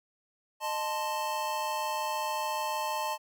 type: chord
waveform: square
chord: A diminished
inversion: second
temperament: equal with one note detuned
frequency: 614.8 / 880 / 1046.5 Hz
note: Eb5 / A5 / C6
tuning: -21 / 0 / 0 cents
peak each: -38 / -33 / -37 dBFS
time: 0.6-3.18 s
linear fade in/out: 50 ms
effects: none